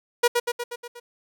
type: tone with echo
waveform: sawtooth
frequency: 480.3 Hz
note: B4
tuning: 48 cents flat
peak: -11 dBFS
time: 0.23-0.28 s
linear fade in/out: 10 ms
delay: 120 ms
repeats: 6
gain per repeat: -4 dB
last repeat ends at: 1 s
effects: none